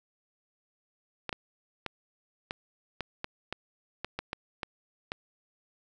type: clicks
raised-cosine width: 0.3 ms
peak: -17 dBFS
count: 12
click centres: 1.293 / 1.328 / 1.863 / 2.509 / 3.007 / 3.244 / 3.526 / 4.046 / 4.19 / 4.331 / 4.632 / 5.119 s
effects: none